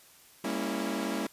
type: chord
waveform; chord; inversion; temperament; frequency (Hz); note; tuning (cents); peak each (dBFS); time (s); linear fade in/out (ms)
sawtooth; G diminished seventh; none; equal with one note detuned; 200.9 / 233.1 / 277.2 / 329.6; G3 / Bb3 / Db4 / Fb4; +43 / 0 / 0 / 0; -32; 0.44-1.27; 5
effects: white hiss -57 dBFS RMS until 1.32 s + resampled to 32000 Hz